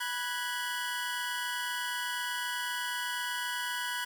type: tone cluster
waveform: 25% pulse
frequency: 980 / 1484 / 1657 Hz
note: B5 / F#6 / G#6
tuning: -14 / +5 / -4 cents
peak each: -33 / -33 / -34 dBFS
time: 0-4.05 s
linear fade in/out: 10 ms
effects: 9-bit